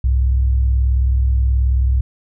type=tone pair together; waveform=sine; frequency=64.61 / 103.3 Hz; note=C2 / G#2; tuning=-21 / -9 cents; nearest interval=minor sixth; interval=812 cents; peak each=-12 / -24 dBFS; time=0.04-2.01 s; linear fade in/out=5 ms; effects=none